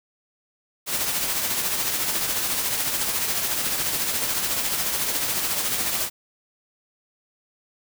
white noise with tremolo, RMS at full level -23 dBFS, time 0.86-6.1 s, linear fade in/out 50 ms, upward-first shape triangle, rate 14 Hz, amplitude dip 45%, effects none

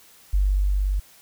sine tone with level ramp, 48.62 Hz, G1, 13 cents flat, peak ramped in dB -16 to -20 dBFS, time 0.33-1 s, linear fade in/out 10 ms, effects white hiss -52 dBFS RMS until 1.21 s

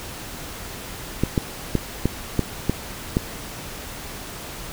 clicks, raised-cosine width 3 ms, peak -5 dBFS, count 7, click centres 1.236 / 1.378 / 1.753 / 2.056 / 2.393 / 2.696 / 3.169 s, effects pink hiss -35 dBFS RMS until 4.72 s

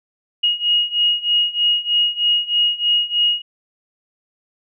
sine beating tone pair, 2877 / 2880.2 Hz, F#7 / F#7, -49 / -47 cents, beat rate 3.2 Hz, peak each -19 / -17 dBFS, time 0.43-3.42 s, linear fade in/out 10 ms, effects none

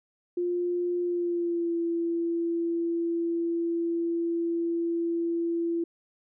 sine tone with pitch glide, 352.2 to 337.3 Hz, F4 to E4, +15 to +40 cents, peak -25 dBFS, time 0.37-5.84 s, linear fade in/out 5 ms, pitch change -75 cents, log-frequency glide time 1.02-1.76 s, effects none

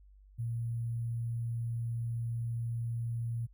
sine tone with sample-and-hold, 116.54 Hz, A#2, in tune, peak -32 dBFS, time 0.38-3.47 s, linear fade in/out 20 ms, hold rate 11025 Hz, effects added 49 Hz sine -55 dBFS peak until 3.53 s

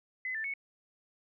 sine tone with pitch steps, 2029 / 1771 / 2211 Hz, B6 / A6 / C#7, +46 / +11 / -5 cents, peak -33 dBFS, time 0.25-0.538 s, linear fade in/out 2 ms, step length 96 ms, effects none

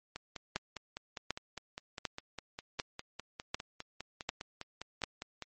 two click trains, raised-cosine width 0.2 ms, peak -15 / -23 dBFS, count 7 / 27, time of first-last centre 0.56-5.038 / 0.16-5.423 s, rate 1.34 / 4.94 Hz, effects MP3 32 kbps

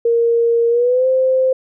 sine tone with pitch glide, 466.2 to 520.3 Hz, A#4 to C5, 0 to -10 cents, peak -11 dBFS, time 0.05-1.53 s, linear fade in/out 5 ms, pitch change +190 cents, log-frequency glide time 0.69-1.07 s, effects none

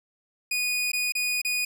sawtooth tone with dropouts, 2475 Hz, D#7, 10 cents flat, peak -21 dBFS, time 0.51-1.65 s, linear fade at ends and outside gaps 5 ms, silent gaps 0.918-0.932 / 1.122-1.151 / 1.417-1.448 s, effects none

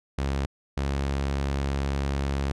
sawtooth tone pair in turn, 68.7 / 69.18 Hz, C#2 / C#2, -15 / -3 cents, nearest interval unison, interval 12 cents, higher second, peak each -21 dBFS, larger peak neither, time 0.18-0.46 / 0.77-2.52 s, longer second, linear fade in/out 5 ms, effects low-pass 7000 Hz 12 dB/octave

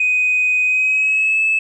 sine tone with pitch glide, 2500 to 2608 Hz, D#7 to E7, +8 to -19 cents, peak -12 dBFS, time 0-1.59 s, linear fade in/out 5 ms, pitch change +73 cents, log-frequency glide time 0.65-1.41 s, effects tanh soft clip ceiling -9 dBFS

